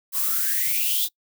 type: noise with high-pass filter sweep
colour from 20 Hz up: violet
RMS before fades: -23 dBFS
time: 0.12-1.09 s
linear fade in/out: 50 ms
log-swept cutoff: 1000 to 3700 Hz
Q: 10
effects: noise-tail reverb RT60 0.1 s tail -24 dB re dry